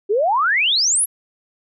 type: exponential sweep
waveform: sine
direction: up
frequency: 380.8 to 11670 Hz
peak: -14 dBFS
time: 0.09-1.06 s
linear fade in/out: 20 ms
effects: none